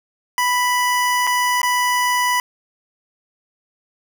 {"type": "tone with dropouts", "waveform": "25% pulse", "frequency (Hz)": 987.8, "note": "B5", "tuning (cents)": 0, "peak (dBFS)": -12, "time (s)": [0.38, 2.4], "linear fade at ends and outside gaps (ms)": 1, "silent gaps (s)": [[1.269, 1.273], [1.617, 1.631]], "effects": []}